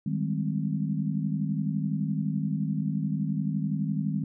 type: chord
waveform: sine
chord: Ab major seventh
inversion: second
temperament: equal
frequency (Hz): 155.56 / 196 / 207.7 / 261.6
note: Eb3 / G3 / Ab3 / C4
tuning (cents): 0 / 0 / 0 / 0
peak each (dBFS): -29 / -31 / -32 / -35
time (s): 0.06-4.24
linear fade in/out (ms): 5
effects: none